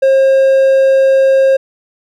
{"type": "tone", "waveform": "triangle", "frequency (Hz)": 536, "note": "C5", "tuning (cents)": 42, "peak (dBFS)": -4, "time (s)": [0.02, 1.57], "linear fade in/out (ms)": 10, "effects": []}